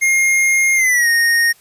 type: tone with pitch glide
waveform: square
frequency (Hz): 2133 to 1856.9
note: C7 to A#6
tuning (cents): +33 to -7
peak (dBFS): -12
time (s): 0.01-1.53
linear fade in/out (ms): 20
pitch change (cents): -240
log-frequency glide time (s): 0.75-1.08
effects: white hiss -50 dBFS RMS until 1.6 s + resampled to 32000 Hz